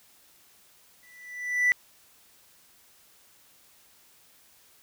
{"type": "tone with exponential growth", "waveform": "triangle", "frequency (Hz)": 1975.5, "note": "B6", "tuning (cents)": 0, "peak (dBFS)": -14, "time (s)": [1.03, 1.72], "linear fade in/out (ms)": 0, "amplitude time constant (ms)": 150, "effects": ["tanh soft clip ceiling -14 dBFS", "white hiss -59 dBFS RMS until 4.82 s"]}